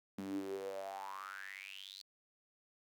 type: tone with high-pass filter sweep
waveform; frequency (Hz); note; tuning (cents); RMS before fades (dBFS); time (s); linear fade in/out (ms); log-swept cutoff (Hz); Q
sawtooth; 96.9; G2; -20; -45; 0.18-2.02; 5; 220 to 4400; 9.9
effects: none